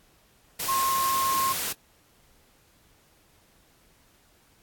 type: tone in noise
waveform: sine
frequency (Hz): 1069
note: C6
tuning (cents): +37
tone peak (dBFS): -23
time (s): 0.68-1.53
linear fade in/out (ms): 10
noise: white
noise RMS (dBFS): -30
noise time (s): 0.59-1.73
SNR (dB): +4
effects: pink hiss -61 dBFS RMS until 4.62 s + AAC 64 kbps